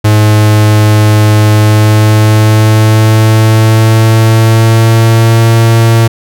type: tone with pitch glide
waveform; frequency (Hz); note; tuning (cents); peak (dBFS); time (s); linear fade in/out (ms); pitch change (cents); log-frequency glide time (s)
45% pulse; 106.5 to 114.14; G#2 to A#2; +44 to -36; -3; 0.04-6.08; 10; +120; 1.51-5.46
effects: none